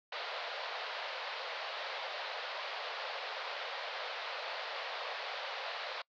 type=band-pass noise; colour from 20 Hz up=pink; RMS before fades=-41 dBFS; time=0.12-6.02 s; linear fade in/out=5 ms; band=500 to 4600 Hz; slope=48 dB/octave; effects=noise-tail reverb RT60 0.1 s tail -26 dB re dry